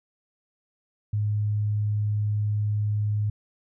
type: tone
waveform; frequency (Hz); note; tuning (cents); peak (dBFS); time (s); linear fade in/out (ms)
sine; 104.9; G#2; +18; -22; 1.13-3.3; 5
effects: none